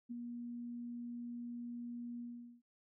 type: tone with ADSR envelope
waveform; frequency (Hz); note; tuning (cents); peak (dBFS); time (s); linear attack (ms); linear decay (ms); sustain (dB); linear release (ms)
sine; 239.1; A#3; +44; -39; 0.09-2.62; 24; 12; -3; 420
effects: none